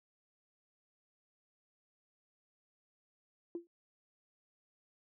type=tone with exponential decay; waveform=sine; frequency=342.1 Hz; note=F4; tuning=36 cents flat; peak=-33 dBFS; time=3.55-3.67 s; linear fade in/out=1 ms; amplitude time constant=26 ms; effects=tanh soft clip ceiling -29 dBFS + high-pass 200 Hz 12 dB/octave